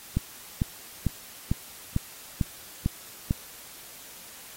click train, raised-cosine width 5 ms, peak -11 dBFS, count 8, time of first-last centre 0.17-3.309 s, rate 2.23 Hz, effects white hiss -46 dBFS RMS until 4.56 s + AAC 48 kbps

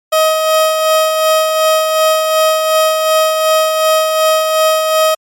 30% pulse tone with tremolo, 631 Hz, D#5, 24 cents sharp, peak -5 dBFS, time 0.12-5.15 s, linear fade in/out 10 ms, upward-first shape sine, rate 2.7 Hz, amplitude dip 40%, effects MP3 64 kbps

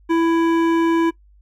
sine tone with hard clipping, 331.5 Hz, E4, 10 cents sharp, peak -16 dBFS, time 0.09-1.11 s, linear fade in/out 20 ms, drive 13 dB, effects noise-tail reverb RT60 0.1 s tail -20 dB re dry + added 50 Hz sine -48 dBFS peak until 1.41 s

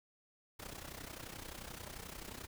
pink noise with amplitude modulation, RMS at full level -45 dBFS, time 0.59-2.47 s, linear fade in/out 10 ms, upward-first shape sine, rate 31.4 Hz, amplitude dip 75%, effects none

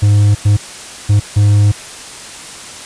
triangle tone bursts at uneven times, 103 Hz, G#2, 14 cents flat, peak -4 dBFS, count 4, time 0.02-0.35 / 0.45-0.57 / 1.09-1.2 / 1.36-1.72 s, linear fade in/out 10 ms, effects white hiss -30 dBFS RMS until 2.85 s + resampled to 22050 Hz

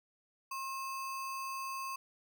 sine tone with sample-and-hold, 1070 Hz, C6, 38 cents sharp, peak -37 dBFS, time 0.51-1.96 s, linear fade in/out 5 ms, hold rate 3675 Hz, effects none

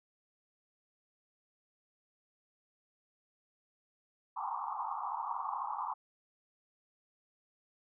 pink band-pass noise, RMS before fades -38 dBFS, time 4.36-5.94 s, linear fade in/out 10 ms, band 790 to 1200 Hz, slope 96 dB/octave, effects none

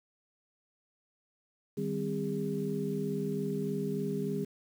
sine tone cluster, 152.9 / 196.1 / 259.7 / 407 Hz, D#3 / G3 / C4 / G#4, -30 / +1 / -13 / -35 cents, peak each -37 / -35 / -38 / -35 dBFS, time 1.77-4.45 s, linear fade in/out 10 ms, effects 9-bit

